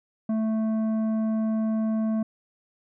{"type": "tone with tanh clipping", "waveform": "sine", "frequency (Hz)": 220, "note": "A3", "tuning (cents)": 0, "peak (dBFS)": -24, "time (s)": [0.29, 2.23], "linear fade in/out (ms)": 5, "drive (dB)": 9, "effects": []}